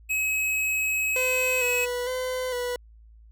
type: tone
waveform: square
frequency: 2558 Hz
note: D#7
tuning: 47 cents sharp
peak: -24 dBFS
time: 0.09-1.86 s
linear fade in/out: 20 ms
type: tone with vibrato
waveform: 40% pulse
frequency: 500 Hz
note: B4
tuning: 21 cents sharp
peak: -26 dBFS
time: 1.16-2.76 s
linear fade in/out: 2 ms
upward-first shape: square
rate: 1.1 Hz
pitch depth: 33 cents each way
effects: added 55 Hz sine -48 dBFS peak until 3.31 s